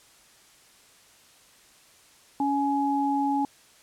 sine tone pair together, 280 / 839.1 Hz, C#4 / G#5, +18 / +18 cents, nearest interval octave + perfect fifth, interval 1900 cents, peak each -25 dBFS, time 2.4-3.45 s, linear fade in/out 2 ms, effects white hiss -56 dBFS RMS until 3.82 s + low-pass 10000 Hz 12 dB/octave

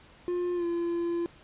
triangle tone with pitch glide, 354.2 to 342.1 Hz, F4 to F4, +24 to -36 cents, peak -25 dBFS, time 0.28-1.26 s, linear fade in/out 0 ms, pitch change -60 cents, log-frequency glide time 0.55-0.65 s, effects pink hiss -55 dBFS RMS until 1.43 s + resampled to 8000 Hz

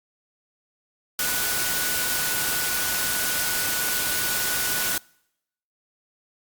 sine tone in noise, 1475 Hz, F#6, 6 cents flat, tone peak -31 dBFS, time 1.19-4.98 s, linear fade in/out 2 ms, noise white, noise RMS -25 dBFS, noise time 1.19-4.98 s, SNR -9 dB, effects noise-tail reverb RT60 0.8 s tail -26 dB re dry + Opus 48 kbps

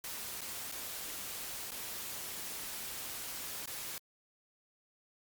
white noise with dropouts, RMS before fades -42 dBFS, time 0.04-3.98 s, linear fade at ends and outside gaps 1 ms, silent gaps 0.408-0.416 / 0.715-0.722 / 1.707-1.718 / 3.658-3.675 s, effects Opus 48 kbps

